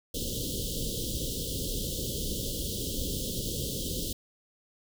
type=band-stop noise; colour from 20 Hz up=pink; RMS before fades=-33 dBFS; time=0.14-4.13 s; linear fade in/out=5 ms; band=560 to 3000 Hz; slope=96 dB/octave; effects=none